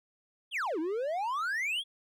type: exponential two-way sweep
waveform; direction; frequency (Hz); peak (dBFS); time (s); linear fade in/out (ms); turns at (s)
triangle; down then up; 3520 to 302.9 to 3440; -28; 0.51-1.84; 50; 0.79
effects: none